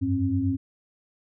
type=tone cluster; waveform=sine; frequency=91.8 / 100.4 / 269 Hz; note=F#2 / G2 / C4; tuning=-13 / +42 / +48 cents; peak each=-29 / -27 / -24 dBFS; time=0.01-0.57 s; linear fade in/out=20 ms; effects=none